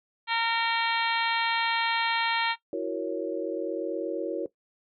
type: harmonic tone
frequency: 459.5 Hz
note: A#4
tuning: 25 cents flat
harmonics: 2 / 3 / 4 / 5 / 6 / 7 / 8 / 9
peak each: -28 / -33 / -32 / -32 / -35 / -32 / -37 / -36 dBFS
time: 0.27-2.56 s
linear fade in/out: 50 ms
type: chord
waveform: sine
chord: F# dominant seventh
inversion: third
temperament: equal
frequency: 329.6 / 370 / 466.2 / 554.4 Hz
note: E4 / F#4 / A#4 / C#5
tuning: 0 / 0 / 0 / 0 cents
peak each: -33 dBFS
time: 2.73-4.46 s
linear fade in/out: 2 ms
effects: noise-tail reverb RT60 0.1 s tail -17 dB re dry